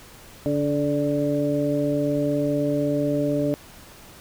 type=harmonic tone with a mistuned harmonic; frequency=144.2 Hz; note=D3; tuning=31 cents flat; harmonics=1 / 2 / 3 / 4; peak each=-28 / -23 / -29 / -25 dBFS; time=0.46-3.54 s; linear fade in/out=0 ms; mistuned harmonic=4; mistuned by=+28 cents; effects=pink hiss -46 dBFS RMS until 4.2 s